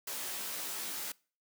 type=noise with comb filter; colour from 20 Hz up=white; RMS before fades=-39 dBFS; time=0.07-1.12 s; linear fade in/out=5 ms; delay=16 ms; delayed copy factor=+1; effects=noise-tail reverb RT60 0.4 s tail -24 dB re dry + high-pass 200 Hz 12 dB/octave